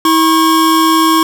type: tone pair together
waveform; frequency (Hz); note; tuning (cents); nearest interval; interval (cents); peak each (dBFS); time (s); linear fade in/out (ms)
square; 323.1 / 1086.8; E4 / C#6; -35 / -35; octave + major sixth; 2100; -11; 0.05-1.23; 2
effects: none